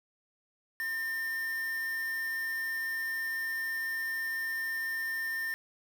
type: tone with quantisation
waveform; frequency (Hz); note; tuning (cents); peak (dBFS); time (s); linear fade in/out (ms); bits
triangle; 1806; A6; +45; -30; 0.8-5.54; 0; 7
effects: none